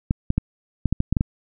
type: clicks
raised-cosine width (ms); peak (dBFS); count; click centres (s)
5; -6; 9; 0.109 / 0.304 / 0.38 / 0.857 / 0.926 / 1.004 / 1.126 / 1.168 / 1.209
effects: none